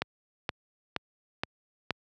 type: click train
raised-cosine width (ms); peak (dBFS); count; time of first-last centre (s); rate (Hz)
0.3; -12; 5; 0.02-1.907; 2.12
effects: high-pass 80 Hz 12 dB/octave